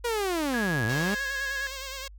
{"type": "linear two-way sweep", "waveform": "sawtooth", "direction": "down then up", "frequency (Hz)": [487, 103.83, 213.4], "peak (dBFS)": -22, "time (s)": [0.04, 1.15], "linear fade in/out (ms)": 10, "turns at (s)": 0.85}
{"type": "tone", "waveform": "sine", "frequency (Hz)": 1661.2, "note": "G#6", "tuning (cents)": 0, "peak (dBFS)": -29, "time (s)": [0.54, 1.67], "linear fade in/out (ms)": 0}
{"type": "tone with vibrato", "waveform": "5% pulse", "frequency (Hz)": 536, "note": "C5", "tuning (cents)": 42, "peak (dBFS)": -24, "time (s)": [0.89, 2.08], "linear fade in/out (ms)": 5, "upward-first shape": "sine", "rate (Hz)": 9.7, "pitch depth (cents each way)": 55}
{"effects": ["added 50 Hz sine -44 dBFS peak until 2.18 s"]}